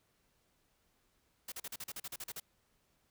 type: noise bursts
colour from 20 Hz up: white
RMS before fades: -43 dBFS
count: 12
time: 1.48-2.4 s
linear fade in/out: 5 ms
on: 40 ms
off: 40 ms
effects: pink hiss -75 dBFS RMS until 3.1 s